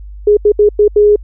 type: tone bursts at uneven times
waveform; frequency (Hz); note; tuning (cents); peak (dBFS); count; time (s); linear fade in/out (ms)
sine; 416.2; G#4; +4; -4; 5; 0.27-0.37 / 0.45-0.52 / 0.59-0.69 / 0.79-0.88 / 0.96-1.16; 5
effects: added 50 Hz sine -27 dBFS peak until 1.23 s